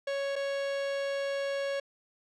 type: tone with dropouts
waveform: 45% pulse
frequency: 555 Hz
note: C#5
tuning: 2 cents sharp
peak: -30 dBFS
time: 0.07-1.8 s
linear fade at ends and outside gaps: 5 ms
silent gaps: 0.357-0.361 s
effects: low-pass 5000 Hz 12 dB/octave